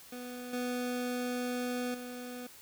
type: tone with level steps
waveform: 25% pulse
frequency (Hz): 247.3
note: B3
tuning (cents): +3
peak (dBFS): -37 / -29 / -37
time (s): 0.12-2.47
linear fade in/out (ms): 5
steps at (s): 0.53 / 1.94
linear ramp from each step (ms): 5
effects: white hiss -54 dBFS RMS until 2.61 s